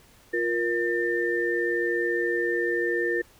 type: tone cluster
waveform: sine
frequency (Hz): 350.7 / 471.5 / 1797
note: F4 / A#4 / A6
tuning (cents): +7 / +20 / +36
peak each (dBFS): -27 / -28 / -27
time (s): 0.33-3.22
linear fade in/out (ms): 10
effects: pink hiss -56 dBFS RMS until 3.39 s